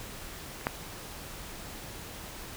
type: clicks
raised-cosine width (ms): 0.5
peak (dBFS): -28 / -11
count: 2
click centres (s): 0.612 / 0.669
effects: pink hiss -43 dBFS RMS until 2.56 s